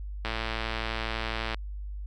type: click train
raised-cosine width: 0.3 ms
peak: -15 dBFS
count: 146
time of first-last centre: 0.25-1.545 s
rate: 112 Hz
effects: added 50 Hz sine -34 dBFS peak until 2.06 s